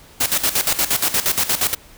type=noise with tremolo; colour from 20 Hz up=white; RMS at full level=-17 dBFS; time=0.2-1.75 s; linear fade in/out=10 ms; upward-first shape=square; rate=8.5 Hz; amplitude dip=75%; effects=pink hiss -46 dBFS RMS until 1.97 s